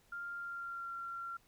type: tone with pitch glide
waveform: sine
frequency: 1396.9 to 1372.9 Hz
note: F6 to F6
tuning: 0 to -30 cents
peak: -40 dBFS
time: 0.12-1.37 s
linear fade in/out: 5 ms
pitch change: -30 cents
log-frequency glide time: 0.35-0.92 s
effects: pink hiss -69 dBFS RMS until 1.47 s